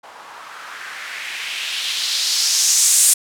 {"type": "noise with low-pass filter sweep", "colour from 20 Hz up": "violet", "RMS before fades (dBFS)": -20, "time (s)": [0.03, 3.14], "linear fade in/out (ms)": 10, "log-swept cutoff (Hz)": [840, 8800], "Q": 2.2, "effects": []}